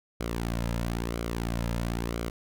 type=tone with flanger; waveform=sawtooth; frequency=57.9 Hz; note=A#1; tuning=11 cents flat; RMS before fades=-31 dBFS; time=0.2-2.3 s; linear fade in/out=5 ms; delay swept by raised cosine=1.1 to 2.7 ms; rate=1 Hz; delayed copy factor=-0.6; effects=none